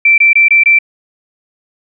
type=tone bursts; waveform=sine; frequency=2340 Hz; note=D7; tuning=7 cents flat; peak=-4 dBFS; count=5; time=0.05-0.788 s; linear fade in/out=5 ms; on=130 ms; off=22 ms; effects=none